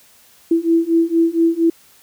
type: beating tone pair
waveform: sine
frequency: 329.6 / 333.9 Hz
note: E4 / E4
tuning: 0 / +22 cents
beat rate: 4.3 Hz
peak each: -16 / -15 dBFS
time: 0.51-1.7 s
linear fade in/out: 5 ms
effects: white hiss -50 dBFS RMS until 2.02 s